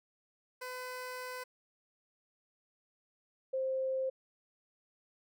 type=tone pair in turn; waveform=15% pulse / sine; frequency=505 / 526 Hz; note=B4 / C5; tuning=+39 / +9 cents; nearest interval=minor second; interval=70 cents; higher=second; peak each=-34 / -31 dBFS; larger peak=second; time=0.61-1.44 / 3.53-4.1 s; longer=first; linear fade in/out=10 ms; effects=none